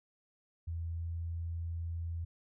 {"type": "tone with pitch glide", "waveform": "sine", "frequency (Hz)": [83.4, 83.88], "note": ["E2", "E2"], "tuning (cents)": [21, 31], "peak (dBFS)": -35, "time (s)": [0.67, 2.25], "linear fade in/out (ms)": 10, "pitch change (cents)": 10, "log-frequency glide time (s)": [0.93, 1.06], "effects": []}